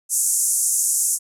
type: band-pass noise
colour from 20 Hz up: white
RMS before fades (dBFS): -20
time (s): 0.09-1.19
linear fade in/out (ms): 50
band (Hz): 6400 to 11000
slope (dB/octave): 48
effects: none